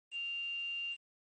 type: tone with quantisation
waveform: sine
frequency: 2787 Hz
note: F7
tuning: 4 cents flat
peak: -36 dBFS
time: 0.11-0.97 s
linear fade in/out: 50 ms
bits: 9
effects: MP3 32 kbps